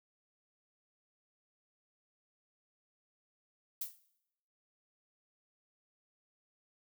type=noise with exponential decay; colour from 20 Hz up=violet; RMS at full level=-34 dBFS; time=3.81-3.99 s; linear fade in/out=5 ms; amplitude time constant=38 ms; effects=noise-tail reverb RT60 0.8 s tail -18 dB re dry